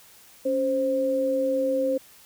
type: tone pair together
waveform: sine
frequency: 277.2 / 525.4 Hz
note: C#4 / C5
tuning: 0 / +7 cents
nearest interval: major seventh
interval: 1107 cents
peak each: -28 / -22 dBFS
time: 0.45-1.98 s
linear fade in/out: 10 ms
effects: white hiss -52 dBFS RMS until 2.25 s